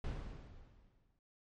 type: noise with exponential decay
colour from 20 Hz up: brown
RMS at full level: -38 dBFS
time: 0.04-1.19 s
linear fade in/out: 2 ms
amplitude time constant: 250 ms
effects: low-pass 5000 Hz 12 dB/octave + MP3 48 kbps